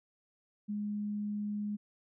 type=tone; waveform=sine; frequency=207.7 Hz; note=G#3; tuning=in tune; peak=-33 dBFS; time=0.68-1.77 s; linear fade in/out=20 ms; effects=none